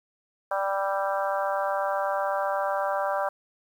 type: harmonic tone with a mistuned harmonic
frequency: 196 Hz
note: G3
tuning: in tune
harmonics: 3 / 4 / 5 / 6 / 7 / 8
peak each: -28 / -30 / -32 / -34 / -35 / -36 dBFS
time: 0.51-3.29 s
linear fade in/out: 5 ms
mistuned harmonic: 7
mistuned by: -19 cents
effects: 9-bit